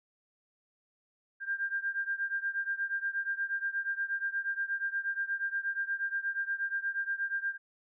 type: beating tone pair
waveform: sine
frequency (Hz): 1592 / 1600.4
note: G6 / G6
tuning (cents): +26 / +35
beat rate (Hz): 8.4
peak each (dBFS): -33 / -35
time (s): 1.4-7.58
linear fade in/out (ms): 50
effects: none